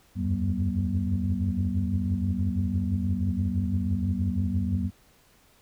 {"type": "tone cluster", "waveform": "sine", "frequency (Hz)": [78.7, 89.8, 95.9, 191.3, 240], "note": ["D#2", "F2", "G2", "G3", "B3"], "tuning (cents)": [20, 49, -37, -42, -49], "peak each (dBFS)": [-33, -28, -30, -29, -31], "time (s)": [0.15, 4.91], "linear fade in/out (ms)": 50, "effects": ["tanh soft clip ceiling -14 dBFS", "pink hiss -60 dBFS RMS until 5.61 s"]}